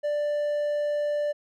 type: tone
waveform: triangle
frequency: 589 Hz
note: D5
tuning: 5 cents sharp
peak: -22 dBFS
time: 0.03-1.33 s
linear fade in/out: 20 ms
effects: none